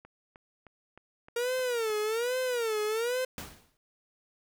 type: click train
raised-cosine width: 0.5 ms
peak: -35 dBFS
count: 7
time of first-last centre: 0.05-1.902 s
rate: 3.24 Hz
type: tone with vibrato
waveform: 45% pulse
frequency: 466.2 Hz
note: A#4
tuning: in tune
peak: -28 dBFS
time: 1.36-3.25 s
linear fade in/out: 5 ms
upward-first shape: sine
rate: 1.2 Hz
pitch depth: 170 cents each way
type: noise with exponential decay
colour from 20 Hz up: pink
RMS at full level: -37 dBFS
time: 3.38-3.77 s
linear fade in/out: 1 ms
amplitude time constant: 84 ms
effects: none